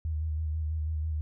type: tone with vibrato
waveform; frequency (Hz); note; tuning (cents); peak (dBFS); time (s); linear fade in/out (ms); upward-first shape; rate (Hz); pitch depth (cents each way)
sine; 78; D#2; +5; -28; 0.05-1.21; 0; square; 6.1; 32
effects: none